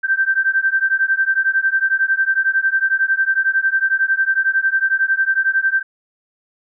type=beating tone pair; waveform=sine; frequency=1558 / 1569 Hz; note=G6 / G6; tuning=-11 / +1 cents; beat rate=11 Hz; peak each=-17 / -17 dBFS; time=0.03-5.83 s; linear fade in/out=20 ms; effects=none